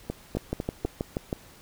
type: two click trains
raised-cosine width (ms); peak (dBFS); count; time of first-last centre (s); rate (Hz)
2; -14 / -16; 7 / 4; 0.37-1.328 / 0.1-0.852; 6.26 / 3.99
effects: pink hiss -52 dBFS RMS until 1.61 s